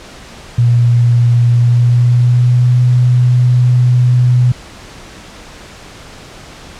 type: tone with pitch glide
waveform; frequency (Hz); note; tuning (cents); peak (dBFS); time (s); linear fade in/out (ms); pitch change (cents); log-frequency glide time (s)
sine; 119.5 to 123.79; A#2 to B2; +43 to +4; -6; 0.58-4.52; 5; +61; 1.48-2.79
effects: pink hiss -34 dBFS RMS until 6.79 s + low-pass 7000 Hz 12 dB/octave